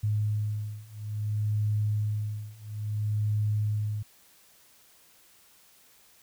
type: beating tone pair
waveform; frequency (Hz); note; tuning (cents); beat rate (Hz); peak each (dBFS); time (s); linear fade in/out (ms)
sine; 105.4 / 105.99; G#2 / G#2; +26 / +36; 0.59; -30 / -29; 0.03-4.03; 10
effects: white hiss -59 dBFS RMS until 6.22 s